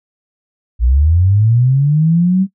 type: linear sweep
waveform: sine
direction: up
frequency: 55 to 194.2 Hz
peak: -8 dBFS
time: 0.79-2.47 s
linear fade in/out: 50 ms
effects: noise-tail reverb RT60 0.1 s tail -18 dB re dry